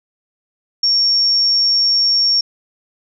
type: tone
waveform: sine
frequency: 5510 Hz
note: F8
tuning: 24 cents flat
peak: -11 dBFS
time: 0.83-2.41 s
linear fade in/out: 5 ms
effects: none